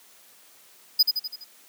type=tone with echo; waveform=square; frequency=4978 Hz; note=D#8; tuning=in tune; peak=-14 dBFS; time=0.99-1.03 s; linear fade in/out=10 ms; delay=83 ms; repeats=5; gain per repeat=-5 dB; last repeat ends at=1.445 s; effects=white hiss -54 dBFS RMS until 1.68 s + high-pass 200 Hz 12 dB/octave